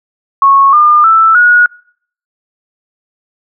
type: tone with pitch steps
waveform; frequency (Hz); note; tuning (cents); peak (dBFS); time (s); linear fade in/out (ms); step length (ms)
sine; 1100 / 1206.5 / 1323.3 / 1451.5; C#6 / D6 / E6 / F#6; -14 / +46 / +6 / -34; -3; 0.42-1.66; 2; 310
effects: noise-tail reverb RT60 0.6 s tail -25 dB re dry